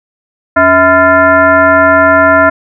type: tone with frequency modulation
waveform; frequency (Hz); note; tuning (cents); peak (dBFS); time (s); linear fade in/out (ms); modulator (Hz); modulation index
sine; 1017; C6; -50; -3; 0.56-2.5; 10; 368; 1.8
effects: none